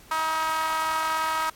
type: tone with high-pass filter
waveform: sawtooth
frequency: 317.8 Hz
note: D#4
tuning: 37 cents sharp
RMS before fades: -26 dBFS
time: 0.11-1.5 s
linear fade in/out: 5 ms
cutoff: 1100 Hz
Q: 8.1
effects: pink hiss -51 dBFS RMS until 1.55 s + AAC 64 kbps